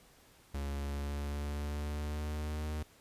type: tone with pitch glide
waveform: 45% pulse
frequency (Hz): 70.5 to 76.44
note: C#2 to D#2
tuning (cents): +30 to -30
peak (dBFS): -35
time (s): 0.54-2.83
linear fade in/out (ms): 5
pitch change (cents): +140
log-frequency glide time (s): 0.73-2.72
effects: pink hiss -62 dBFS RMS until 3 s + resampled to 32000 Hz